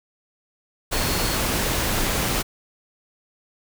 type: tone in noise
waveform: sine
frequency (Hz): 4349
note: C#8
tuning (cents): -34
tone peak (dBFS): -33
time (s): 0.92-1.38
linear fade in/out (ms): 20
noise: pink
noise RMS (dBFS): -23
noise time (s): 0.91-2.43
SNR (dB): -13
effects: none